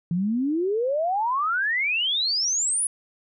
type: exponential sweep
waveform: sine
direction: up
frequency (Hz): 164.81 to 10480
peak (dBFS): -21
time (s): 0.11-2.87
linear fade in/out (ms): 2
effects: none